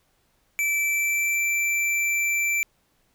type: tone with pitch glide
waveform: square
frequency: 2322 to 2340 Hz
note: D7 to D7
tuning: -20 to -7 cents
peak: -22 dBFS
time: 0.59-2.63 s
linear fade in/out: 0 ms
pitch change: +13 cents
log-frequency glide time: 0.77-1.39 s
effects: pink hiss -67 dBFS RMS until 3.14 s